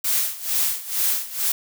blue noise with tremolo, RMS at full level -20 dBFS, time 0.04-1.52 s, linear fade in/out 5 ms, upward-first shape sine, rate 2.2 Hz, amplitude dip 85%, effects none

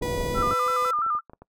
pink low-pass noise, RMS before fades -30 dBFS, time 0.01-0.54 s, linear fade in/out 5 ms, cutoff 640 Hz, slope 24 dB/octave
35% pulse tone with pitch glide, 488.7 to 501 Hz, B4 to B4, -18 to +25 cents, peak -26 dBFS, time 0.02-0.91 s, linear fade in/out 5 ms, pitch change +43 cents, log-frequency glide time 0.26-0.64 s
sine tone with vibrato, 1270 Hz, D#6, 35 cents sharp, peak -22 dBFS, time 0.34-1.21 s, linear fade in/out 50 ms, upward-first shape square, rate 5.9 Hz, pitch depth 88 cents each way
clicks, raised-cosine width 1 ms, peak -30 dBFS, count 10, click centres 0.666 / 0.701 / 0.824 / 0.86 / 0.989 / 1.064 / 1.151 / 1.297 / 1.334 / 1.42 s
effects noise-tail reverb RT60 0.1 s tail -23 dB re dry

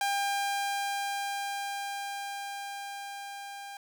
sawtooth tone with level ramp, 800 Hz, G5, 35 cents sharp, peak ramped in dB -23 to -37 dBFS, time 0.01-3.77 s, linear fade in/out 2 ms, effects none

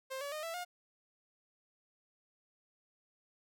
sawtooth tone with pitch steps, 528 / 569.2 / 613.6 / 661.4 / 713 Hz, C5 / C#5 / D#5 / E5 / F5, +16 / +46 / -24 / +6 / +36 cents, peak -35 dBFS, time 0.1-0.65 s, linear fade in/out 20 ms, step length 110 ms, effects none

